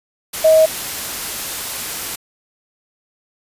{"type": "tone in noise", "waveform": "sine", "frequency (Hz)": 635, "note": "D#5", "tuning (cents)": 35, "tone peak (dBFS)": -7, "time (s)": [0.44, 0.66], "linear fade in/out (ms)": 10, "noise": "white", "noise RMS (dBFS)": -25, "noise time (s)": [0.33, 2.16], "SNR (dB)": 15, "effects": ["resampled to 32000 Hz"]}